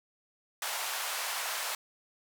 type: band-pass noise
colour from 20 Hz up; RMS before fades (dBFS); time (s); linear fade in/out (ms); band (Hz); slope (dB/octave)
pink; -35; 0.62-1.75; 2; 710 to 16000; 24
effects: none